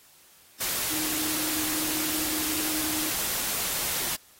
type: tone in noise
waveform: sine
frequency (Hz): 309.5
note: D#4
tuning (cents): -9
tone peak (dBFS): -34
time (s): 0.9-3.1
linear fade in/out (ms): 10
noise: white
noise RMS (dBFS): -29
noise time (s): 0.6-4.16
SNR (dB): -8
effects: white hiss -56 dBFS RMS until 4.39 s + AAC 48 kbps